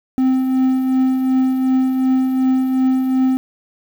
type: tone with tremolo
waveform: triangle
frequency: 260.3 Hz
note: C4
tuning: 9 cents flat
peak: -9 dBFS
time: 0.18-3.37 s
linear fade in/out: 0 ms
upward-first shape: triangle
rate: 2.7 Hz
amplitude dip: 45%
effects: 7-bit